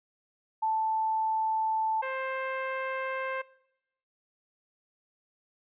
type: tone pair in turn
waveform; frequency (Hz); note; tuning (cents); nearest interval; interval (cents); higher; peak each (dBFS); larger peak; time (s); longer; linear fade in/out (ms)
sine / 15% pulse; 880 / 526.9; A5 / C5; 0 / +12; major sixth; 888; first; -25 / -25; neither; 0.62-2.02 / 2.02-3.42; neither; 10
effects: noise-tail reverb RT60 0.8 s tail -20 dB re dry + resampled to 8000 Hz